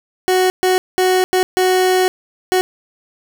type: tone bursts at uneven times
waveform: 30% pulse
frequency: 370 Hz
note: F#4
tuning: in tune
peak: -9 dBFS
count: 6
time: 0.28-0.5 / 0.63-0.78 / 0.98-1.24 / 1.33-1.43 / 1.57-2.08 / 2.52-2.61 s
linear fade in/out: 0 ms
effects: none